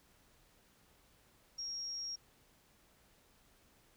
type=tone; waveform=sine; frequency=5590 Hz; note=F8; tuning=1 cent sharp; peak=-39 dBFS; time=1.58-2.16 s; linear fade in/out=10 ms; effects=pink hiss -68 dBFS RMS until 3.96 s